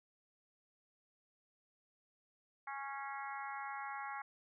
harmonic tone with a mistuned harmonic, 276.3 Hz, C#4, 6 cents flat, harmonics 3 / 4 / 5 / 6 / 7 / 8, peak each -45 / -47 / -49 / -51 / -52 / -53 dBFS, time 2.67-4.22 s, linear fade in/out 5 ms, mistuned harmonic 8, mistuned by -34 cents, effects none

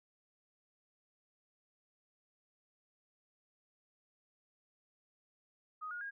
sine tone with pitch steps, 1250 / 1436 / 1628 Hz, D#6 / F6 / G#6, +8 / +48 / -35 cents, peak -40 dBFS, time 5.81-6.11 s, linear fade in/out 20 ms, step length 100 ms, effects none

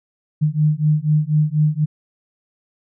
sine beating tone pair, 150.2 / 154.3 Hz, D3 / D#3, +39 / -14 cents, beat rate 4.1 Hz, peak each -17 dBFS, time 0.41-1.86 s, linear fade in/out 20 ms, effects none

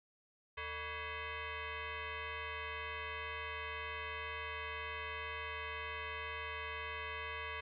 sine tone with frequency modulation, 449.5 Hz, A4, 37 cents sharp, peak -40 dBFS, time 0.57-7.61 s, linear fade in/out 10 ms, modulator 527 Hz, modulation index 4.7, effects none

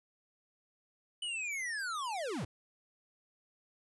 square linear sweep, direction down, 2999 to 82.41 Hz, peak -36 dBFS, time 1.22-2.45 s, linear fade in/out 5 ms, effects resampled to 24000 Hz

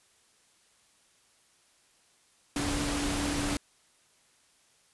sine tone in noise, 288.3 Hz, D4, 32 cents flat, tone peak -32 dBFS, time 2.56-3.57 s, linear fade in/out 2 ms, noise pink, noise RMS -32 dBFS, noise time 2.56-3.57 s, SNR -3 dB, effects white hiss -65 dBFS RMS until 4.93 s + resampled to 24000 Hz

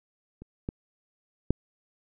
clicks, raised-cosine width 3 ms, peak -30 / -18 / -9 dBFS, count 3, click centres 0.42 / 0.689 / 1.506 s, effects none

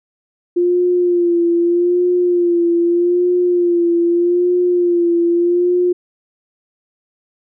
sine tone with vibrato, 349.2 Hz, F4, in tune, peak -11 dBFS, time 0.56-5.93 s, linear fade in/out 10 ms, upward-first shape sine, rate 0.81 Hz, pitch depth 40 cents each way, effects none

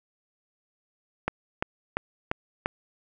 click train, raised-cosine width 0.5 ms, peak -10 dBFS, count 5, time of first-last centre 1.28-2.659 s, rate 2.9 Hz, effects none

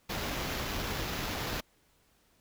pink noise with sample-and-hold, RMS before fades -35 dBFS, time 0.09-1.61 s, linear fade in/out 10 ms, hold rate 8820 Hz, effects pink hiss -68 dBFS RMS until 2.4 s

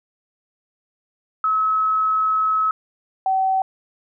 sine tone pair in turn, 1288 / 763.2 Hz, E6 / G5, -41 / -47 cents, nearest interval major sixth, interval 906 cents, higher first, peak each -16 dBFS, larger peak neither, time 1.44-2.71 / 3.26-3.62 s, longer first, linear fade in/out 2 ms, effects none

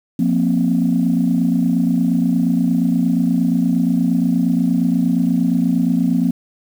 sine chord, F suspended fourth, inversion none, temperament equal with one note detuned, 176.03 / 233.1 / 261.6 Hz, F3 / Bb3 / C4, +14 / 0 / 0 cents, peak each -17 dBFS, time 0.19-6.31 s, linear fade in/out 5 ms, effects tanh soft clip ceiling -6 dBFS + 7-bit

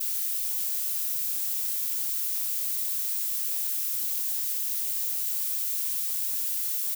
violet noise, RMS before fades -29 dBFS, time 0-6.95 s, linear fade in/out 10 ms, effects none

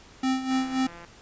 square tone with tremolo, 261.6 Hz, C4, in tune, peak -22 dBFS, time 0.23-0.87 s, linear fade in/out 5 ms, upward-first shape sine, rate 3.8 Hz, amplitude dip 70%
click train, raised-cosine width 0.5 ms, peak -30 dBFS, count 93, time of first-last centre 0.51-1.048 s, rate 171 Hz
effects pink hiss -51 dBFS RMS until 1.21 s + resampled to 16000 Hz

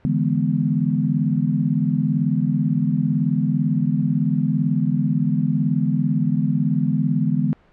sine chord, E dominant seventh, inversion third, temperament equal, 146.83 / 164.81 / 207.7 / 246.9 Hz, D3 / E3 / G#3 / B3, 0 / 0 / 0 / 0 cents, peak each -22 / -22 / -23 / -23 dBFS, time 0.05-7.53 s, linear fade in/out 0 ms, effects pink hiss -55 dBFS RMS until 7.72 s + low-pass 2000 Hz 12 dB/octave

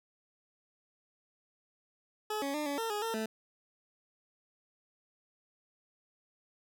20% pulse tone with pitch steps, 426.5 / 278.5 / 300.3 / 284.3 / 453.9 / 416 / 453.8 / 219.9 Hz, G#4 / C#4 / D4 / C#4 / A#4 / G#4 / A#4 / A3, +46 / +8 / +39 / +44 / -46 / +3 / -47 / -1 cents, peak -28 dBFS, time 2.3-3.26 s, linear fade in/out 5 ms, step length 120 ms, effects none

